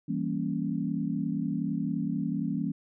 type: chord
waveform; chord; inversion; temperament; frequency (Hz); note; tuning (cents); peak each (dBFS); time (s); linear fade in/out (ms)
sine; E diminished seventh; none; equal; 164.81 / 196 / 233.1 / 277.2; E3 / G3 / Bb3 / Db4; 0 / 0 / 0 / 0; -33; 0.08-2.72; 10
effects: none